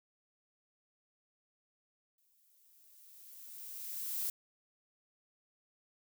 violet noise with exponential growth, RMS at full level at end -35 dBFS, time 2.18-4.3 s, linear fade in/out 2 ms, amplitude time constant 460 ms, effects none

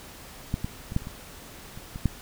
clicks, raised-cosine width 5 ms, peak -13 / -16 / -23 / -11 / -30 / -23 / -28 / -24 / -9 dBFS, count 9, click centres 0.541 / 0.645 / 0.921 / 0.964 / 1.021 / 1.071 / 1.775 / 1.959 / 2.057 s, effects pink hiss -45 dBFS RMS until 2.21 s

